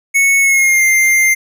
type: tone with pitch glide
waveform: square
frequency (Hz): 2207 to 2099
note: C#7 to C7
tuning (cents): -8 to +5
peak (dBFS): -9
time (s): 0.14-1.35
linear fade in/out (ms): 20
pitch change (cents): -87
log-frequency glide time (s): 0.4-0.84
effects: none